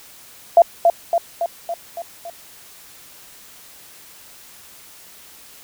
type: tone with echo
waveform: sine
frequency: 681 Hz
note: F5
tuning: 44 cents flat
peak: -5 dBFS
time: 0.57-0.62 s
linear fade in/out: 2 ms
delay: 280 ms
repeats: 6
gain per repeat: -4 dB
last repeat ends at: 2.3 s
effects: white hiss -44 dBFS RMS until 5.63 s